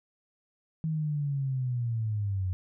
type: linear sweep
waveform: sine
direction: down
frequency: 160.9 to 90.1 Hz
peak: -27 dBFS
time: 0.84-2.53 s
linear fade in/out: 0 ms
effects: none